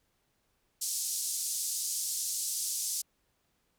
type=band-pass noise; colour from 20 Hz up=pink; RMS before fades=-34 dBFS; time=0.81-3.02 s; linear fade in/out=10 ms; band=5400 to 12000 Hz; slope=24 dB/octave; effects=pink hiss -75 dBFS RMS until 3.78 s